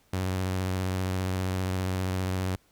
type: tone with vibrato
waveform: sawtooth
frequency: 93.2 Hz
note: F#2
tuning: 13 cents sharp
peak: -23 dBFS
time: 0.13-2.56 s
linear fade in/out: 5 ms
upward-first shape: sine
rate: 15 Hz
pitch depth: 28 cents each way
effects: pink hiss -65 dBFS RMS until 2.71 s